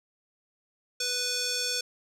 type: tone with band-pass filter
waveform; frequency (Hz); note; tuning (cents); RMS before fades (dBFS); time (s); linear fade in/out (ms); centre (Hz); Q
square; 493.9; B4; 0; -30; 1-1.81; 5; 5500; 2.1
effects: none